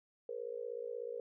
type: tone with amplitude modulation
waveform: sine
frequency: 476.6 Hz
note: A#4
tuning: 38 cents sharp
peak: -35 dBFS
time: 0.29-1.2 s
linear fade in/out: 2 ms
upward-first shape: sine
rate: 56.5 Hz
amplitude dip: 95%
effects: none